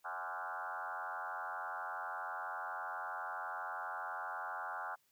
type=tone with frequency modulation; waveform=sine; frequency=1108.7 Hz; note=C#6; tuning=in tune; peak=-39 dBFS; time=0.04-4.96 s; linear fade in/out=20 ms; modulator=87.8 Hz; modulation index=4.7; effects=white hiss -75 dBFS RMS until 5.11 s